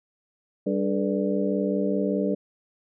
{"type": "harmonic tone with a mistuned harmonic", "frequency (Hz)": 98, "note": "G2", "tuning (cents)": 0, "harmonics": [2, 3, 4, 5, 6], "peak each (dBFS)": [-26, -28, -29, -30, -31], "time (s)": [0.66, 2.35], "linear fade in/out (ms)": 10, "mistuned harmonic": 4, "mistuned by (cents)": 140, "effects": []}